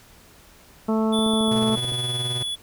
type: harmonic tone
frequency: 220 Hz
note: A3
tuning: in tune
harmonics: 1 / 2 / 3 / 4 / 5 / 6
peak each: -20 / -26 / -30 / -32 / -34 / -36 dBFS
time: 0.88-1.76 s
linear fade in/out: 10 ms
type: tone with pitch glide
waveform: square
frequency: 3460 to 3412 Hz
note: A7 to G#7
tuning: -30 to +46 cents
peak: -26 dBFS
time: 1.12-2.56 s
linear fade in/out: 20 ms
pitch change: -24 cents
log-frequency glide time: 1.29-1.52 s
type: click train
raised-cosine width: 2 ms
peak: -22 dBFS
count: 11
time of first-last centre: 1.19-1.92 s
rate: 13.7 Hz
type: tone with tremolo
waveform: 45% pulse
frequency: 123.47 Hz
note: B2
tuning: in tune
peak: -26 dBFS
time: 1.51-2.43 s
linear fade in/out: 5 ms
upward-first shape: sine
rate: 19 Hz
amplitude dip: 50%
effects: pink hiss -51 dBFS RMS until 2.62 s